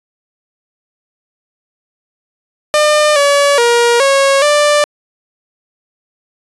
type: tone with pitch steps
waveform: sawtooth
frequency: 602 / 569 / 473.8 / 549 / 590 Hz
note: D5 / C#5 / A#4 / C#5 / D5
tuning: +43 / +45 / +28 / -17 / +8 cents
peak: -4 dBFS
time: 2.74-4.84 s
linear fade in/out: 0 ms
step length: 420 ms
effects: resampled to 24000 Hz